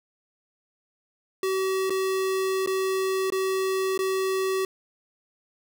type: tone with dropouts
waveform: square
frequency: 380.7 Hz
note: F#4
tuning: 49 cents sharp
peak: -24 dBFS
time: 1.43-4.65 s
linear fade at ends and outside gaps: 2 ms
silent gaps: 1.897-1.904 / 2.662-2.673 / 3.302-3.322 / 3.977-3.99 s
effects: none